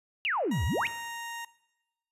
sine exponential two-way sweep, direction down then up, 2982 to 67.3 to 2982 Hz, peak -26 dBFS, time 0.25-0.87 s, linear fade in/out 0 ms, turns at 0.65 s
20% pulse tone with pitch glide, 952 to 932.4 Hz, A#5 to A#5, +36 to 0 cents, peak -31 dBFS, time 0.51-1.45 s, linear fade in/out 5 ms, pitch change -36 cents, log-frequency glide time 0.7-0.83 s
effects noise-tail reverb RT60 1.0 s tail -20 dB re dry + resampled to 32000 Hz

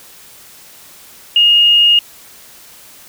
sine tone, 2852 Hz, F7, 36 cents sharp, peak -6 dBFS, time 1.36-1.99 s, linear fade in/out 2 ms, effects white hiss -40 dBFS RMS until 3.08 s

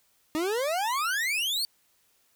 40% pulse exponential sweep, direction up, 301.2 to 4606 Hz, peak -25 dBFS, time 0.35-1.65 s, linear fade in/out 0 ms, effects white hiss -67 dBFS RMS until 2.35 s

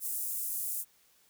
pink high-pass noise, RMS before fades -35 dBFS, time 0-0.85 s, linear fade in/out 50 ms, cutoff 9100 Hz, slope 24 dB/octave, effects white hiss -66 dBFS RMS until 1.29 s

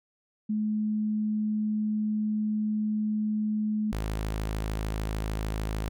sine / sawtooth tone pair in turn, 213.4 / 53.35 Hz, G#3 / G#1, +47 / +47 cents, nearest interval 2 octaves, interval 2400 cents, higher first, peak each -25 / -25 dBFS, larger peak neither, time 0.49-3.92 / 3.92-5.89 s, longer first, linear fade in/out 10 ms, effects none

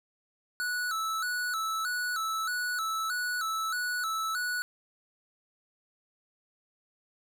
square tone with vibrato, 1389 Hz, F6, 10 cents flat, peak -30 dBFS, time 0.6-4.62 s, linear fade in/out 0 ms, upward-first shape square, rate 1.6 Hz, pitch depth 100 cents each way, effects 12-bit

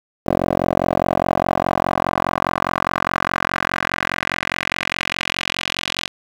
10% pulse tone with band-pass filter sweep, 44.86 Hz, F1, 47 cents sharp, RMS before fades -21 dBFS, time 0.26-6.08 s, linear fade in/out 10 ms, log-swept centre 500 to 3400 Hz, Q 1.9, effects 7-bit

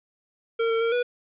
square tone with pitch steps, 457.8 / 453.5 / 460.2 / 488 Hz, A#4 / A#4 / A#4 / B4, -31 / -48 / -22 / -21 cents, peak -22 dBFS, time 0.59-1.03 s, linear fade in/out 10 ms, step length 110 ms, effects resampled to 8000 Hz + 9-bit

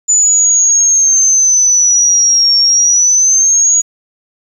sine exponential two-way sweep, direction down then up, 7010 to 5500 to 6790 Hz, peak -6 dBFS, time 0.08-3.82 s, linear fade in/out 20 ms, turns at 2.58 s, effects 7-bit

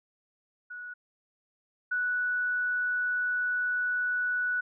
sine tone pair in turn, 1467 / 1477.2 Hz, F#6 / F#6, -15 / -3 cents, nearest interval unison, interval 12 cents, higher second, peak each -38 / -26 dBFS, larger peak second, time 0.7-0.94 / 1.91-4.61 s, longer second, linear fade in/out 10 ms, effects none

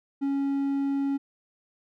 triangle tone, 277.2 Hz, C#4, in tune, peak -22 dBFS, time 0.21-1.18 s, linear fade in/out 20 ms, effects none

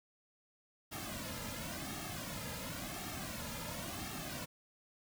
pink noise with flanger, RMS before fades -43 dBFS, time 0.91-4.46 s, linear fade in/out 20 ms, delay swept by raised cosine 2 to 2.7 ms, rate 0.94 Hz, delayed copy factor -0.9, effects none

